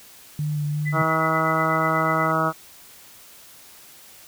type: tone with vibrato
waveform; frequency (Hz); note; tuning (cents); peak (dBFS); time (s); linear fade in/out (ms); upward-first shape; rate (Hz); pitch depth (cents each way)
sine; 148.9; D3; +24; -22; 0.39-1.02; 2; sine; 2.8; 20
type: tone with tremolo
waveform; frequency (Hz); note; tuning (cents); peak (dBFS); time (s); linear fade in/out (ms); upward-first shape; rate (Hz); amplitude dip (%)
sine; 2000; B6; +21; -25; 0.85-2.32; 20; triangle; 8.2; 90
type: harmonic tone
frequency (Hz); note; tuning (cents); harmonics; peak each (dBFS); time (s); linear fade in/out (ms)
160; D#3; +49; 1 / 2 / 3 / 4 / 5 / 6 / 7 / 8 / 9; -27 / -29 / -32 / -26 / -31 / -31 / -28 / -23 / -30; 0.92-2.53; 50
effects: white hiss -47 dBFS RMS until 4.27 s